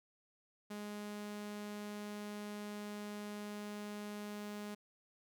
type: tone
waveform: sawtooth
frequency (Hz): 207.7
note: G#3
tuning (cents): 0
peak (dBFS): -39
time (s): 0.7-4.75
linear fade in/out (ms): 10
effects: none